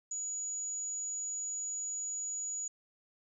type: tone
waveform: sine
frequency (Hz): 6850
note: A8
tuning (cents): -47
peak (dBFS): -35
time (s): 0.11-2.68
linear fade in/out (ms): 5
effects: none